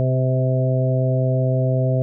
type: harmonic tone with a mistuned harmonic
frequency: 129.4 Hz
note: C3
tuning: 19 cents flat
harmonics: 1 / 2 / 3 / 4 / 5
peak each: -17 / -28 / -29 / -26 / -25 dBFS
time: 0-2.02 s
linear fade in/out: 0 ms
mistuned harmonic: 3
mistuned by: +18 cents
effects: none